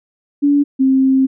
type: tone pair in turn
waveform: sine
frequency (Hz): 286.5 / 265.3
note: D4 / C4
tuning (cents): -43 / +24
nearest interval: minor second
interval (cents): 133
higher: first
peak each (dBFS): -9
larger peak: neither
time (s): 0.42-0.64 / 0.79-1.27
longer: second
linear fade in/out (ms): 20
effects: none

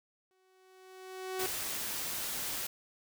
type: tone with exponential growth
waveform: sawtooth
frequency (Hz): 374.6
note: F#4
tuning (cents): +21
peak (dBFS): -28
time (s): 0.31-1.46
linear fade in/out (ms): 0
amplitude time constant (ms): 250
type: noise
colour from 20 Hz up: white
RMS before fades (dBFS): -37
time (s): 1.39-2.67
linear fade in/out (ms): 5
effects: none

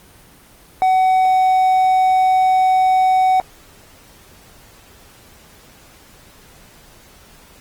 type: tone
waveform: triangle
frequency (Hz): 750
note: F#5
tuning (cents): +23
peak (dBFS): -9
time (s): 0.82-3.4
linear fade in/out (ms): 0
effects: pink hiss -46 dBFS RMS until 7.6 s + Opus 24 kbps

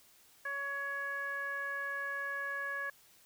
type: tone with low-pass filter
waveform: 15% pulse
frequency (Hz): 560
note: C#5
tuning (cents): +18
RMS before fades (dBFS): -38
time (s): 0.45-2.9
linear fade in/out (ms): 5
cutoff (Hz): 1600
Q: 6.6
effects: white hiss -63 dBFS RMS until 3.25 s

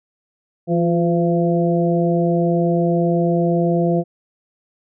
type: harmonic tone with a mistuned harmonic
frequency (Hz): 170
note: F3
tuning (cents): -46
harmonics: 1 / 2 / 3 / 4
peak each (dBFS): -17 / -20 / -22 / -23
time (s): 0.67-4.04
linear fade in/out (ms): 50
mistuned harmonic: 2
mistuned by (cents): +41
effects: none

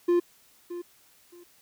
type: tone with echo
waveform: triangle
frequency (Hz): 349.3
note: F4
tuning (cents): 0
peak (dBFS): -17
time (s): 0.08-0.2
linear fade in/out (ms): 10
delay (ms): 620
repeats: 2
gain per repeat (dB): -14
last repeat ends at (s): 1.44
effects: white hiss -60 dBFS RMS until 1.61 s

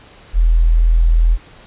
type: tone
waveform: sine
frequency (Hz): 41.2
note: E1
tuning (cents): 0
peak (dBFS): -8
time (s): 0.33-1.38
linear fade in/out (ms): 50
effects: pink hiss -43 dBFS RMS until 1.66 s + resampled to 8000 Hz

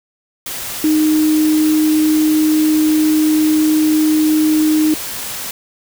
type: tone in noise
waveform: sine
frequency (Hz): 309.3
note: D#4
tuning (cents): -10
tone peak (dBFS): -10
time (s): 0.84-4.94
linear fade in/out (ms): 2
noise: white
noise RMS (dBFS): -25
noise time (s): 0.46-5.51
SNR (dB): +12
effects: none

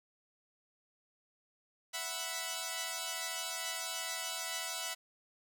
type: chord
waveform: 5% pulse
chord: E suspended second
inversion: none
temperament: equal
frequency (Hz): 659.3 / 740 / 987.8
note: E5 / F#5 / B5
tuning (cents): 0 / 0 / 0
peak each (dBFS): -30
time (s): 1.93-4.95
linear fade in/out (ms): 20
effects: none

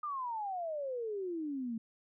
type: exponential sweep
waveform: sine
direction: down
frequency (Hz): 1231 to 220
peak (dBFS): -35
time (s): 0.03-1.78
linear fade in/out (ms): 5
effects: none

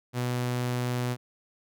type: tone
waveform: sawtooth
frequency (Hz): 123.47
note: B2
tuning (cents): 0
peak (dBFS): -23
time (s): 0.13-1.17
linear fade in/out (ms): 50
effects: none

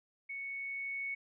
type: tone with level ramp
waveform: sine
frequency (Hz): 2217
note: C#7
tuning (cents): 0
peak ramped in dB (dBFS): -39 to -35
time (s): 0.29-1.15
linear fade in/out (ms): 10
effects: none

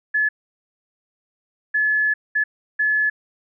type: tone bursts at uneven times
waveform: sine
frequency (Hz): 1715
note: A6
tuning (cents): -45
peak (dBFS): -16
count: 4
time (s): 0.14-0.29 / 1.74-2.14 / 2.35-2.44 / 2.79-3.1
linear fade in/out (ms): 10
effects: none

